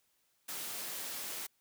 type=high-pass noise; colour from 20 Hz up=white; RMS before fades=-41 dBFS; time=0.48-1.47 s; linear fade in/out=10 ms; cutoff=170 Hz; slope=12 dB/octave; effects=white hiss -75 dBFS RMS until 1.6 s